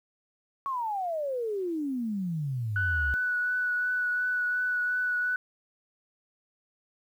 sine exponential sweep, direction down, 1125 to 65.41 Hz, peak -28 dBFS, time 0.66-3.14 s, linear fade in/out 0 ms
sine tone with vibrato, 1480 Hz, F#6, in tune, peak -25 dBFS, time 2.76-5.36 s, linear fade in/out 2 ms, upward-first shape triangle, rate 2.8 Hz, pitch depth 18 cents each way
effects tanh soft clip ceiling -16 dBFS + 10-bit

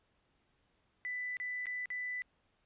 sine tone with dropouts, 1990 Hz, B6, 13 cents sharp, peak -36 dBFS, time 1.05-2.22 s, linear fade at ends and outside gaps 0 ms, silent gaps 1.369-1.4 / 1.657-1.668 / 1.857-1.903 s, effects pink hiss -75 dBFS RMS until 2.65 s + resampled to 8000 Hz

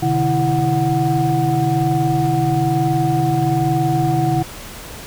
sine tone cluster, 129.9 / 151 / 330.7 / 737 Hz, C3 / D3 / E4 / F#5, -12 / +48 / +6 / -7 cents, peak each -19 dBFS, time 0.02-4.43 s, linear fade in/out 10 ms, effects tanh soft clip ceiling -6 dBFS + pink hiss -34 dBFS RMS until 5.06 s

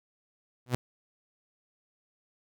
sawtooth tone with exponential growth, 123.7 Hz, B2, 3 cents sharp, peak -18 dBFS, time 0.66-0.75 s, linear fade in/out 0 ms, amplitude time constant 18 ms, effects none

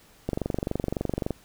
click train, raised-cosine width 2 ms, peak -13 dBFS, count 25, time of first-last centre 0.29-1.307 s, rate 23.6 Hz, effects pink hiss -56 dBFS RMS until 1.44 s

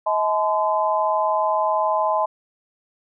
sine tone cluster, 636 / 857 / 1024 Hz, D#5 / A5 / C6, +38 / -46 / -38 cents, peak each -22 dBFS, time 0.06-2.26 s, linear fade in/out 10 ms, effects none

